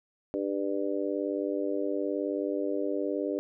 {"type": "harmonic tone", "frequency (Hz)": 99, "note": "G2", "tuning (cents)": 18, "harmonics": [3, 4, 5, 6], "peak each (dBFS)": [-32, -33, -34, -35], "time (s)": [0.34, 3.39], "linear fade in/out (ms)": 0, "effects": []}